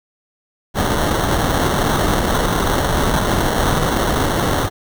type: noise with sample-and-hold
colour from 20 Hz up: pink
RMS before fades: -17 dBFS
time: 0.74-4.7 s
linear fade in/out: 50 ms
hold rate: 2450 Hz
effects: none